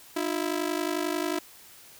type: ring-modulated tone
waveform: sawtooth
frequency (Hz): 329.6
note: E4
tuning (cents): 0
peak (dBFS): -20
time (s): 0.16-1.39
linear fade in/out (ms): 5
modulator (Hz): 25.6
effects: white hiss -51 dBFS RMS until 1.99 s